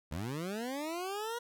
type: linear sweep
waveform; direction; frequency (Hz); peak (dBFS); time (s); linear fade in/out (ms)
20% pulse; up; 69.3 to 483; -31; 0.11-1.39; 10
effects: none